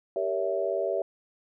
sine chord, G diminished seventh, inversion none, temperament equal with one note detuned, 392 / 466.2 / 564.7 / 659.3 Hz, G4 / Bb4 / Db5 / Fb5, 0 / 0 / +32 / 0 cents, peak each -31 / -34 / -30 / -30 dBFS, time 0.16-1.02 s, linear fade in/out 2 ms, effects none

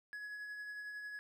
triangle tone with tremolo, 1683 Hz, G#6, 23 cents sharp, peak -40 dBFS, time 0.13-1.19 s, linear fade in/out 0 ms, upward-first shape triangle, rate 11 Hz, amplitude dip 35%, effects none

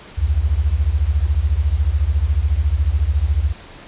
sine beating tone pair, 65.8 / 79.8 Hz, C2 / D#2, +10 / +44 cents, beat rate 14 Hz, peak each -17 dBFS, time 0.17-3.53 s, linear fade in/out 20 ms, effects pink hiss -40 dBFS RMS until 3.87 s + resampled to 8000 Hz

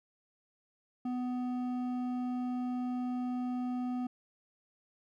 sine tone with hard clipping, 249.1 Hz, B3, 15 cents sharp, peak -34 dBFS, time 1.05-4.07 s, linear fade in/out 5 ms, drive 8 dB, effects none

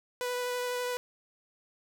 sawtooth tone with vibrato, 493.9 Hz, B4, in tune, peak -27 dBFS, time 0.21-0.97 s, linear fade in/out 0 ms, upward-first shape triangle, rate 12 Hz, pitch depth 12 cents each way, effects none

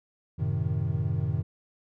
triangle chord, F# diminished seventh, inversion none, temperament equal, 92.5 / 110 / 130.81 / 155.56 Hz, F#2 / A2 / C3 / Eb3, 0 / 0 / 0 / 0 cents, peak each -29 dBFS, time 0.38-1.43 s, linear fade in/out 20 ms, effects none

